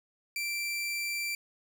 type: tone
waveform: sawtooth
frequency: 2348 Hz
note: D7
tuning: 1 cent flat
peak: -28 dBFS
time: 0.36-1.35 s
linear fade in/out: 2 ms
effects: none